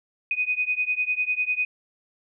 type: beating tone pair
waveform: sine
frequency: 2489 / 2499 Hz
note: D#7 / D#7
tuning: 0 / +7 cents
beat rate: 10 Hz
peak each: -25 / -26 dBFS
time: 0.31-1.65 s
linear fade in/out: 2 ms
effects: none